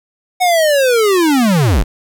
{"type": "linear sweep", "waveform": "square", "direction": "down", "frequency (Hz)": [743, 32.1], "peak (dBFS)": -10, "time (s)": [0.4, 1.84], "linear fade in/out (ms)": 20, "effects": []}